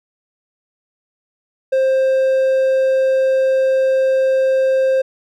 triangle tone, 528 Hz, C5, 16 cents sharp, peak -10 dBFS, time 1.72-5.02 s, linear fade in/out 10 ms, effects none

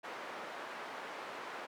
white band-pass noise, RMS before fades -45 dBFS, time 0.03-1.67 s, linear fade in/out 20 ms, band 370 to 1400 Hz, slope 12 dB/octave, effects none

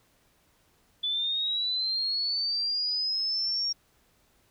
sine linear sweep, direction up, 3458 to 5588 Hz, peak -26 dBFS, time 1.03-3.73 s, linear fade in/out 10 ms, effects pink hiss -66 dBFS RMS until 4.5 s

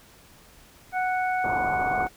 harmonic tone, 739 Hz, F#5, 2 cents flat, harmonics 1 / 2 / 3, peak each -24 / -30 / -34 dBFS, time 0.92-2.09 s, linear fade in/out 50 ms
white low-pass noise, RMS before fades -32 dBFS, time 1.44-2.07 s, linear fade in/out 0 ms, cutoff 1200 Hz, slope 96 dB/octave
effects pink hiss -53 dBFS RMS until 2.16 s

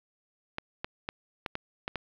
clicks, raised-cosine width 0.3 ms, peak -16 dBFS, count 7, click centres 0.584 / 0.845 / 1.089 / 1.462 / 1.554 / 1.879 / 1.957 s, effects low-pass 4000 Hz 12 dB/octave + 9-bit

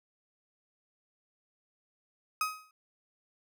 35% pulse tone with exponential decay, 1262 Hz, D#6, 24 cents sharp, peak -24 dBFS, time 2.41-2.71 s, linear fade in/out 2 ms, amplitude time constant 65 ms, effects none

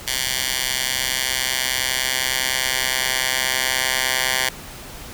10% pulse tone with high-pass filter sweep, 129.8 Hz, C3, 13 cents flat, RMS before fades -22 dBFS, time 0.07-4.49 s, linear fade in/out 5 ms, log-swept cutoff 2800 to 1600 Hz, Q 0.81, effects pink hiss -37 dBFS RMS until 5.13 s

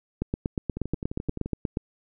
two click trains, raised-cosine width 3 ms, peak -19 / -13 dBFS, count 9 / 14, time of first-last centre 0.77-1.46 / 0.22-1.771 s, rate 11.6 / 8.38 Hz, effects none

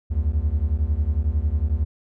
triangle beating tone pair, 69.3 / 80.3 Hz, C#2 / E2, 0 / -45 cents, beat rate 11 Hz, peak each -20 dBFS, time 0.1-1.85 s, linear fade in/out 20 ms, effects none

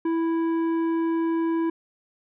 sine tone with tanh clipping, 329.6 Hz, E4, in tune, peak -23 dBFS, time 0.05-1.7 s, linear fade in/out 5 ms, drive 10 dB, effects none

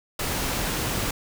pink noise, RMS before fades -27 dBFS, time 0.19-1.11 s, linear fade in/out 5 ms, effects none

